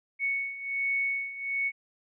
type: beating tone pair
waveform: sine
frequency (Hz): 2217 / 2218.3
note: C#7 / C#7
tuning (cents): 0 / +1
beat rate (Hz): 1.3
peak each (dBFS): -33 / -29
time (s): 0.19-1.72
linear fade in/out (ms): 50
effects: none